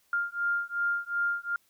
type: beating tone pair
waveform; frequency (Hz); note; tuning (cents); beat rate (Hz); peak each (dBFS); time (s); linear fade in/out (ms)
sine; 1400 / 1402.7; F6 / F6; +4 / +7; 2.7; -30; 0.13-1.56; 2
effects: white hiss -68 dBFS RMS until 1.69 s